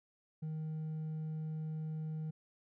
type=tone with hard clipping; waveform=sine; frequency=156.5 Hz; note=D#3; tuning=10 cents sharp; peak=-38 dBFS; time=0.42-2.31 s; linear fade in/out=10 ms; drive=2 dB; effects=none